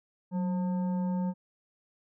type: tone with frequency modulation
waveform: sine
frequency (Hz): 185.1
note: F#3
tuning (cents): +1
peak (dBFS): -27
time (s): 0.31-1.34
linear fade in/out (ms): 50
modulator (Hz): 714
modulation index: 0.39
effects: none